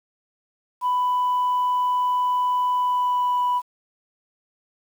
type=tone with pitch glide; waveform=sine; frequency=994 to 986.6 Hz; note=B5 to B5; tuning=+11 to -2 cents; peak=-17 dBFS; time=0.81-3.62 s; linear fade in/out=50 ms; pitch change=-13 cents; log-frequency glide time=2.76-3.46 s; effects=tanh soft clip ceiling -16 dBFS + 8-bit